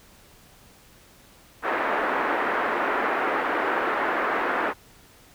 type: band-pass noise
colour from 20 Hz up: white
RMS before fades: -25 dBFS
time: 1.62-4.74 s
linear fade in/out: 50 ms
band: 280 to 1700 Hz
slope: 24 dB/octave
effects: pink hiss -53 dBFS RMS until 5.34 s